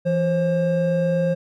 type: tone pair together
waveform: triangle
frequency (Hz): 168.27 / 533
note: E3 / C5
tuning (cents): +36 / +32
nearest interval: octave + minor sixth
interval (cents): 1996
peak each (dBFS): -19 / -18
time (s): 0.05-1.35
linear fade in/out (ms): 20
effects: none